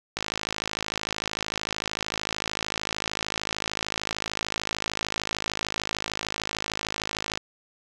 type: click train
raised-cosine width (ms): 0.2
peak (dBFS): -10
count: 385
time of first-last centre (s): 0.17-7.375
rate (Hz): 53.3
effects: none